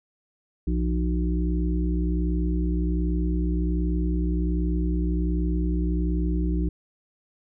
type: harmonic tone with a mistuned harmonic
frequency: 61.3 Hz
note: B1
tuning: 12 cents flat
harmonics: 1 / 3 / 5 / 6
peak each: -23 / -28 / -30 / -36 dBFS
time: 0.67-6.69 s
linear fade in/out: 5 ms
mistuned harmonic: 3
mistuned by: -110 cents
effects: none